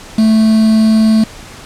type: tone with quantisation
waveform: triangle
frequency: 219.6 Hz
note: A3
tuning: 3 cents flat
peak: -4 dBFS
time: 0.18-1.24 s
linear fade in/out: 5 ms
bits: 4
effects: pink hiss -33 dBFS RMS until 1.65 s + low-pass 9000 Hz 12 dB/octave